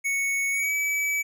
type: tone with pitch glide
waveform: square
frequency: 2217 to 2291 Hz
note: C#7 to D7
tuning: 0 to -44 cents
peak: -24 dBFS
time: 0.04-1.23 s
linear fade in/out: 20 ms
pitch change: +56 cents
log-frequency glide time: 0.51-0.74 s
effects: none